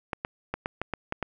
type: clicks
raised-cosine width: 0.5 ms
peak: -14 dBFS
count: 8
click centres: 0.132 / 0.249 / 0.54 / 0.659 / 0.816 / 0.937 / 1.124 / 1.227 s
effects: none